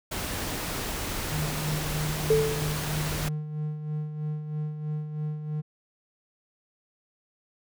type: noise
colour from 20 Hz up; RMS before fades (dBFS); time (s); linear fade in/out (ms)
pink; -32; 0.11-3.29; 10
type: tone with tremolo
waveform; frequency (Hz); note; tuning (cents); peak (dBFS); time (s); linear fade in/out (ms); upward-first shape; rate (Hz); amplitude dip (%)
triangle; 152; D#3; -40; -25; 1.3-5.62; 20; sine; 3.1; 55
type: tone with exponential decay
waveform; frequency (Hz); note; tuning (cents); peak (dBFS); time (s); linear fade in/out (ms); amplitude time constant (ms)
sine; 440; A4; 0; -16; 2.3-2.95; 5; 140
effects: none